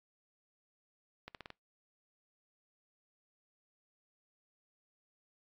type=accelerating click train; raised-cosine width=0.3 ms; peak=-29 dBFS; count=5; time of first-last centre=1.28-1.503 s; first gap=68 ms; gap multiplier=0.87; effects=noise-tail reverb RT60 0.2 s tail -26 dB re dry + AAC 48 kbps